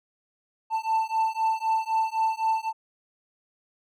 triangle beating tone pair, 886 / 889.9 Hz, A5 / A5, +12 / +19 cents, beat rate 3.9 Hz, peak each -24 dBFS, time 0.7-2.73 s, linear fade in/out 50 ms, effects none

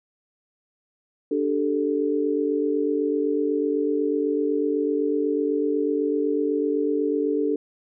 sine chord, D suspended fourth, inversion none, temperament equal, 293.7 / 392 / 440 Hz, D4 / G4 / A4, 0 / 0 / 0 cents, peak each -24 / -27 / -24 dBFS, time 1.31-7.56 s, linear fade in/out 5 ms, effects none

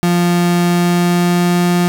35% pulse tone with pitch glide, 174.61 to 176.03 Hz, F3 to F3, 0 to +14 cents, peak -9 dBFS, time 0.03-1.88 s, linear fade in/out 0 ms, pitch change +14 cents, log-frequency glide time 0.66-1.66 s, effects none

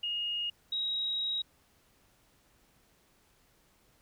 sine tone pair in turn, 2859 / 3816 Hz, F7 / A#7, +40 / +40 cents, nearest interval perfect fourth, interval 500 cents, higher second, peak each -31 / -30 dBFS, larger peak second, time 0.03-0.5 / 0.72-1.42 s, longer second, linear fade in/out 5 ms, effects pink hiss -67 dBFS RMS until 4.01 s

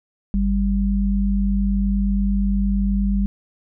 sine tone pair together, 49.52 / 198.1 Hz, G1 / G3, +18 / +18 cents, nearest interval 2 octaves, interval 2400 cents, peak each -19 dBFS, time 0.34-3.26 s, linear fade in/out 0 ms, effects none

